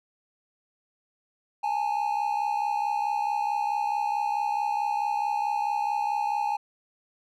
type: tone pair together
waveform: triangle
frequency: 828.4 / 893 Hz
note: G#5 / A5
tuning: -5 / +25 cents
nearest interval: minor second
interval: 130 cents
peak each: -24 / -28 dBFS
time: 1.63-6.57 s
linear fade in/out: 10 ms
effects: none